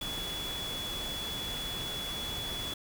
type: tone in noise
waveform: sine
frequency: 3400 Hz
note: G#7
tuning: 40 cents sharp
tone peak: -36 dBFS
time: 0.01-2.74 s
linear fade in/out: 5 ms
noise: pink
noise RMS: -40 dBFS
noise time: 0.01-2.74 s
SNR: +1 dB
effects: none